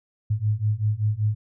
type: beating tone pair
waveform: sine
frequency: 103.83 / 109.03 Hz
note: G#2 / A2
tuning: 0 / -15 cents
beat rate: 5.2 Hz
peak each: -24 / -23 dBFS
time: 0.3-1.35 s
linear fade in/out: 10 ms
effects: none